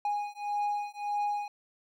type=beating tone pair; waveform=triangle; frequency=824 / 825.7 Hz; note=G#5 / G#5; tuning=-14 / -10 cents; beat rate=1.7 Hz; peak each=-31 dBFS; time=0.05-1.48 s; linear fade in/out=2 ms; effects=none